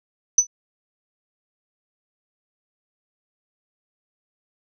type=tone with exponential decay; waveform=sine; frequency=6000 Hz; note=F#8; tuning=23 cents sharp; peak=-7 dBFS; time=0.38-0.47 s; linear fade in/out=5 ms; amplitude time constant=19 ms; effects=none